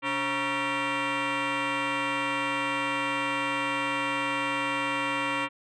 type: tone with frequency modulation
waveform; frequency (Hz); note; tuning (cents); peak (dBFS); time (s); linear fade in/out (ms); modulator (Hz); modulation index
sine; 698.5; F5; 0; -23; 0.02-5.49; 50; 412; 5.4
effects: tanh soft clip ceiling -25 dBFS